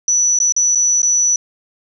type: tone with dropouts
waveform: sine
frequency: 5930 Hz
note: F#8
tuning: 3 cents sharp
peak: -11 dBFS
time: 0.08-1.36 s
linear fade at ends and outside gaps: 2 ms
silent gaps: 0.389-0.401 / 0.523-0.564 / 0.75-0.755 / 1.019-1.029 s
effects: none